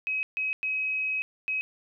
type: tone bursts at uneven times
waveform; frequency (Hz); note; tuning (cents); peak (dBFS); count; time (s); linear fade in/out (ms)
sine; 2544; D#7; +38; -26; 4; 0.07-0.23 / 0.37-0.53 / 0.63-1.22 / 1.48-1.61; 0
effects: none